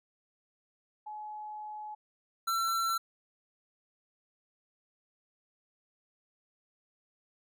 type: tone pair in turn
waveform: sine / square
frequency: 849 / 1347.7 Hz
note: G#5 / E6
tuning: +38 / +38 cents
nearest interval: minor sixth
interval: 800 cents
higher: second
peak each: -39 / -29 dBFS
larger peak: second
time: 1.06-1.95 / 2.47-2.98 s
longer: first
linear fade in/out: 10 ms
effects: none